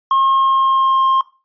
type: tone with pitch glide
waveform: triangle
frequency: 1075 to 1062.7 Hz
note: C6 to C6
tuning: +47 to +27 cents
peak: -9 dBFS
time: 0.11-1.21 s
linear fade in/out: 2 ms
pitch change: -20 cents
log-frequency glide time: 0.33-1.06 s
effects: noise-tail reverb RT60 0.3 s tail -19 dB re dry + resampled to 11025 Hz